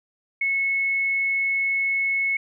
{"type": "tone", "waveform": "sine", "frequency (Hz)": 2194, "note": "C#7", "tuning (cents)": -18, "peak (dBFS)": -20, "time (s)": [0.41, 2.37], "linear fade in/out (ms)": 5, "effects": []}